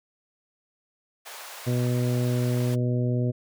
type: high-pass noise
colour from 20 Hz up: pink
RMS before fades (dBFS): -41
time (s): 1.25-2.76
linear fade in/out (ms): 20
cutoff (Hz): 600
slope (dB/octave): 24
type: harmonic tone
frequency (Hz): 123.1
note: B2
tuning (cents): -5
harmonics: 1 / 2 / 3 / 4 / 5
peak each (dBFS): -23 / -29 / -33 / -35 / -37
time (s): 1.66-3.32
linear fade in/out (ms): 20
effects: none